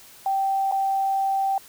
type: tone with dropouts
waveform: sine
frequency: 779 Hz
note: G5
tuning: 11 cents flat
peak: -20 dBFS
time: 0.26-1.58 s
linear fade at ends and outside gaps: 2 ms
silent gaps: 0.714-0.722 s
effects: white hiss -48 dBFS RMS until 1.68 s